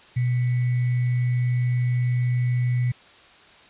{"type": "tone with sample-and-hold", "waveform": "sine", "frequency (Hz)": 123.47, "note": "B2", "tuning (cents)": 0, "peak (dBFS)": -19, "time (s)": [0.16, 2.92], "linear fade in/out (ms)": 10, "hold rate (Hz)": 2100, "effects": ["white hiss -50 dBFS RMS until 3.69 s", "resampled to 8000 Hz"]}